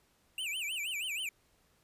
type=tone with vibrato; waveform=square; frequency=2665 Hz; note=E7; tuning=18 cents sharp; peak=-35 dBFS; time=0.38-1.29 s; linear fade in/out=2 ms; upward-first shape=sine; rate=6.3 Hz; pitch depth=260 cents each way; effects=pink hiss -70 dBFS RMS until 1.83 s + resampled to 32000 Hz